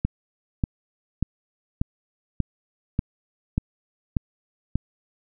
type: click train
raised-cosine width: 5 ms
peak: -9 dBFS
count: 9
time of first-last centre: 0.05-4.756 s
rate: 1.7 Hz
effects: none